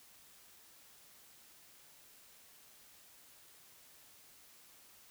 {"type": "silence", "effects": ["white hiss -61 dBFS RMS until 5.1 s"]}